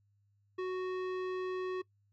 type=tone with tanh clipping; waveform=sine; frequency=370 Hz; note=F#4; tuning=in tune; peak=-36 dBFS; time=0.58-1.82 s; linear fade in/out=10 ms; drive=16 dB; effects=noise-tail reverb RT60 0.1 s tail -22 dB re dry + added 101 Hz sine -69 dBFS peak until 2.12 s